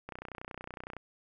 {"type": "click train", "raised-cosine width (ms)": 0.5, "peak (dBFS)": -26, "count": 28, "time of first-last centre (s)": [0.09, 0.967], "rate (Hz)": 30.8, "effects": []}